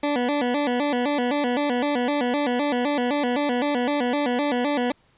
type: tone with vibrato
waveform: 20% pulse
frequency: 266.9 Hz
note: C4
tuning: 35 cents sharp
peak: -16 dBFS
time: 0.03-4.92 s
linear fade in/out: 5 ms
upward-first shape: square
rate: 3.9 Hz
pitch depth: 150 cents each way
effects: pink hiss -61 dBFS RMS until 5.17 s + resampled to 8000 Hz